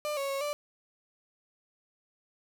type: tone with pitch steps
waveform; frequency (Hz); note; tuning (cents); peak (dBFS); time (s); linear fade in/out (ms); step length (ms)
35% pulse; 597 / 553 / 549 / 587; D5 / C#5 / C#5 / D5; +28 / -4 / -17 / -1; -29; 0.05-0.53; 0; 120
effects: none